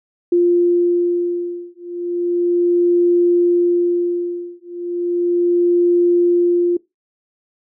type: beating tone pair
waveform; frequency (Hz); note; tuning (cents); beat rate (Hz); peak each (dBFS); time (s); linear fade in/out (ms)
sine; 349.2 / 349.55; F4 / F4; 0 / +2; 0.35; -16; 0.32-6.77; 5
effects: noise-tail reverb RT60 0.2 s tail -21 dB re dry